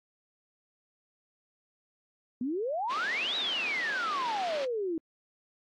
sine exponential two-way sweep, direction up then down, 234.4 to 3951 to 313 Hz, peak -29 dBFS, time 2.41-4.98 s, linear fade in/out 2 ms, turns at 3.36 s
white band-pass noise, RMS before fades -41 dBFS, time 2.89-4.66 s, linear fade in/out 20 ms, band 210 to 4100 Hz, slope 24 dB/octave
effects AAC 48 kbps

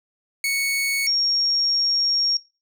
sawtooth / sine tone pair in turn, 2217 / 5561 Hz, C#7 / F8, 0 / -8 cents, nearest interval octave + major third, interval 1592 cents, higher second, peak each -17 dBFS, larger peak neither, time 0.44-1.07 / 1.07-2.37 s, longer second, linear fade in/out 2 ms, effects noise-tail reverb RT60 0.3 s tail -21 dB re dry

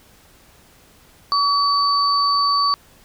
sine tone pair together, 1137 / 4548 Hz, C#6 / C#8, +44 / +44 cents, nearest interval 2 octaves, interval 2400 cents, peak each -16 / -20 dBFS, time 1.32-2.74 s, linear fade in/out 0 ms, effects pink hiss -51 dBFS RMS until 3.04 s

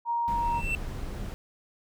sine tone, 939 Hz, A#5, 12 cents sharp, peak -25 dBFS, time 0.05-0.62 s, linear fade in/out 50 ms
brown noise, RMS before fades -34 dBFS, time 0.28-1.34 s, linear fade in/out 0 ms
triangle tone with exponential growth, 2682 Hz, E7, 29 cents sharp, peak -23 dBFS, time 0.33-0.75 s, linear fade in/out 1 ms, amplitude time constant 90 ms
effects none

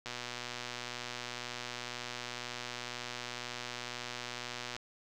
click train, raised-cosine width 0.2 ms, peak -22 dBFS, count 575, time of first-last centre 0.06-4.765 s, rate 122 Hz, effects none

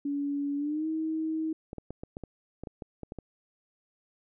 sine tone with pitch glide, 284.5 to 317.5 Hz, C#4 to D#4, +45 to +35 cents, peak -28 dBFS, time 0.05-1.53 s, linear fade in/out 5 ms, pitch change +190 cents, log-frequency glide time 0.57-0.87 s
clicks, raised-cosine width 2 ms, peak -25 dBFS, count 12, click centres 1.731 / 1.783 / 1.906 / 2.035 / 2.169 / 2.237 / 2.636 / 2.672 / 2.822 / 3.033 / 3.121 / 3.187 s
effects none

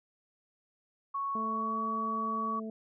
sine tone with pitch glide, 1108.7 to 1130 Hz, C#6 to C#6, 0 to +33 cents, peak -31 dBFS, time 1.14-2.6 s, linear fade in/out 10 ms, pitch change +33 cents, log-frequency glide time 1.35-1.8 s
harmonic tone, 220 Hz, A3, in tune, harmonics 1 / 2 / 3, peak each -37 / -43 / -47 dBFS, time 1.35-2.7 s, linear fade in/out 2 ms
effects none

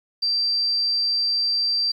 sine tone, 4696 Hz, D8, 1 cent flat, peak -19 dBFS, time 0.22-1.92 s, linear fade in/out 10 ms, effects 9-bit

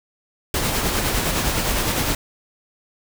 pink noise with tremolo, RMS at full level -20 dBFS, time 0.54-2.15 s, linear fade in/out 2 ms, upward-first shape sine, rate 9.8 Hz, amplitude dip 35%, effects none

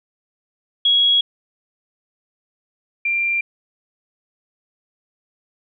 sine tone pair in turn, 3322 / 2376 Hz, G#7 / D7, 0 / +20 cents, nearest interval tritone, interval 580 cents, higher first, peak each -12 / -17 dBFS, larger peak first, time 0.85-1.21 / 3.05-3.41 s, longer neither, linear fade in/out 5 ms, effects none

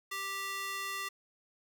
square tone with high-pass filter, 392 Hz, G4, in tune, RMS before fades -38 dBFS, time 0.11-1.09 s, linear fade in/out 10 ms, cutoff 1500 Hz, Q 1.3, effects 11-bit

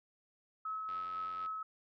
sine tone with tremolo, 1289 Hz, E6, 39 cents flat, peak -36 dBFS, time 0.65-1.63 s, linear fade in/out 5 ms, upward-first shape sine, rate 4 Hz, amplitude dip 25%
click train, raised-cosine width 0.3 ms, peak -38 dBFS, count 52, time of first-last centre 0.89-1.46 s, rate 89.4 Hz
effects none

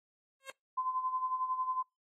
10% pulse tone with exponential growth, 537 Hz, C5, 45 cents sharp, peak -30 dBFS, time 0.4-0.5 s, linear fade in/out 1 ms, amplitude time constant 20 ms
sine tone with tremolo, 1027 Hz, C6, 33 cents flat, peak -29 dBFS, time 0.77-1.83 s, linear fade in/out 10 ms, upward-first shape sine, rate 11 Hz, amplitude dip 65%
effects noise-tail reverb RT60 0.2 s tail -25 dB re dry + AAC 32 kbps

